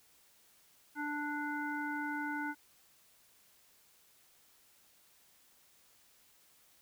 harmonic tone, 294.6 Hz, D4, 6 cents sharp, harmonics 1 / 3 / 5 / 7, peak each -39 / -41 / -39 / -48 dBFS, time 0.95-2.55 s, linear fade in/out 50 ms, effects white hiss -66 dBFS RMS until 6.81 s

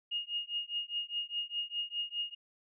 sine tone with tremolo, 2854 Hz, F7, 37 cents sharp, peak -30 dBFS, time 0.11-2.35 s, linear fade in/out 10 ms, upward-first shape triangle, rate 4.9 Hz, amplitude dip 100%, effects none

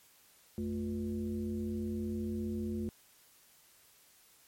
sine tone with frequency modulation, 220 Hz, A3, in tune, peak -33 dBFS, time 0.58-2.89 s, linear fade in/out 0 ms, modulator 135 Hz, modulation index 0.95, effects white hiss -63 dBFS RMS until 4.47 s + MP3 64 kbps

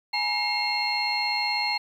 sine tone cluster, 839 / 955 / 2141 / 2724 / 4252 Hz, G#5 / A#5 / C7 / F7 / C8, +17 / +42 / +39 / -44 / +27 cents, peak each -29 / -35 / -28 / -34 / -27 dBFS, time 0.13-1.78 s, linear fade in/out 10 ms, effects tanh soft clip ceiling -14 dBFS + 9-bit

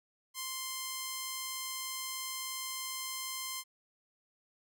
5% pulse tone, 1046.5 Hz, C6, in tune, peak -25 dBFS, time 0.34-3.64 s, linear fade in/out 50 ms, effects none

